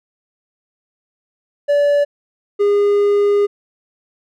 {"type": "tone pair in turn", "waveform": "triangle", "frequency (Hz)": [577, 408], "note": ["D5", "G#4"], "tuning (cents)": [-31, -31], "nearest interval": "tritone", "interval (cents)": 600, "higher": "first", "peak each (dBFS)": -9, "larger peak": "neither", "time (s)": [[1.68, 2.05], [2.59, 3.47]], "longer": "second", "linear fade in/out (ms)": 20, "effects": []}